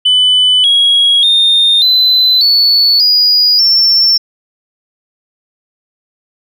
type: tone with pitch steps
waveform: sine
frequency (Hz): 3000 / 3310 / 3651 / 4028 / 4443 / 4902 / 5408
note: F#7 / G#7 / A#7 / B7 / C#8 / D#8 / E8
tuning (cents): +23 / -6 / -37 / +33 / +3 / -27 / +43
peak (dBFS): -4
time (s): 0.05-4.18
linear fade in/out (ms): 10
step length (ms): 590
effects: tanh soft clip ceiling -3 dBFS